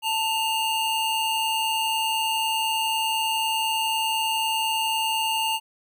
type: tone pair together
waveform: square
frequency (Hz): 890 / 2826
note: A5 / F7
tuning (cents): +20 / +20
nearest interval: octave + minor sixth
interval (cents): 2000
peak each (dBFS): -26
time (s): 0.02-5.6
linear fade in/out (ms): 50
effects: none